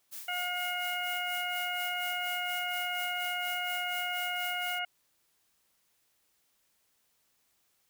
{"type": "noise with tremolo", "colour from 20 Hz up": "blue", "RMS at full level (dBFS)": -42, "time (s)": [0.11, 4.8], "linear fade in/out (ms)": 20, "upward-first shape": "sine", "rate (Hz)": 4.2, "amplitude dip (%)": 70}
{"type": "harmonic tone", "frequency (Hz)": 717, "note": "F5", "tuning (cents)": 45, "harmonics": [1, 2, 3, 4], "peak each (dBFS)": [-37, -37, -37, -37], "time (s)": [0.28, 4.85], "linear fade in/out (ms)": 5}
{"effects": ["white hiss -73 dBFS RMS until 7.89 s"]}